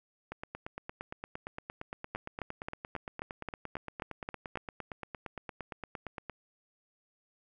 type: two click trains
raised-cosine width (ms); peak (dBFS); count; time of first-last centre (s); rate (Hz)
0.5; -21 / -24; 10 / 53; 2.15-4.556 / 0.32-6.297; 3.74 / 8.7
effects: none